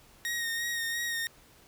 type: tone with vibrato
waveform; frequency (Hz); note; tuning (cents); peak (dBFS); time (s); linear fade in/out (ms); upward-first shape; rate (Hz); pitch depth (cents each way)
sawtooth; 1864.7; A#6; 0; -27; 0.25-1.27; 0; sine; 2.9; 27
effects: pink hiss -58 dBFS RMS until 1.67 s